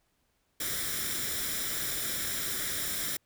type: noise with comb filter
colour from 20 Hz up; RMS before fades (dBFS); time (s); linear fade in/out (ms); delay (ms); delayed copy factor
white; -33; 0.6-3.17; 5; 0.55; +0.65
effects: pink hiss -74 dBFS RMS until 3.25 s